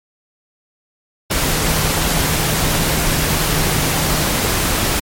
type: tone in noise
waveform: sine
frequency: 155.56 Hz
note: D#3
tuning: in tune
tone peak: -23 dBFS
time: 1.47-4.25 s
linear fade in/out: 10 ms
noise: pink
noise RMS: -17 dBFS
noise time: 1.3-5 s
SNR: -9 dB
effects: MP3 64 kbps